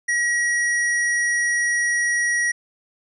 square tone, 1909 Hz, A#6, 41 cents sharp, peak -19 dBFS, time 0.08-2.52 s, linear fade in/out 10 ms, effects resampled to 24000 Hz

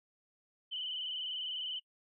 sine tone with vibrato, 3001 Hz, F#7, 24 cents sharp, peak -36 dBFS, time 0.71-1.8 s, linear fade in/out 20 ms, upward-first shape square, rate 20 Hz, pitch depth 42 cents each way, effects noise-tail reverb RT60 0.1 s tail -25 dB re dry

